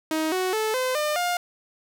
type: tone with pitch steps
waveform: sawtooth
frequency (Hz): 315.3 / 370.7 / 435.7 / 512.2 / 602.1 / 707.8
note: D#4 / F#4 / A4 / C5 / D5 / F5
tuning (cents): +23 / +3 / -17 / -37 / +43 / +23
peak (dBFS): -19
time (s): 0.11-1.37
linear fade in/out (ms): 2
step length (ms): 210
effects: none